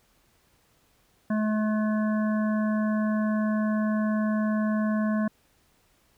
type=harmonic tone; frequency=214.7 Hz; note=A3; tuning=42 cents flat; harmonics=1 / 3 / 5 / 7 / 8; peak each=-23 / -33 / -37 / -40 / -41 dBFS; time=1.3-5.28 s; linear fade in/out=5 ms; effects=pink hiss -65 dBFS RMS until 6.17 s